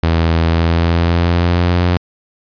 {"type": "tone with pitch glide", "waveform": "sawtooth", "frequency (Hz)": [82.41, 88.32], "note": ["E2", "F2"], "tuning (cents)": [0, 20], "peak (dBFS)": -7, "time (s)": [0.03, 1.97], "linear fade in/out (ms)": 0, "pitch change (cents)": 120, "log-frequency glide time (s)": [0.45, 1.81], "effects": ["resampled to 11025 Hz"]}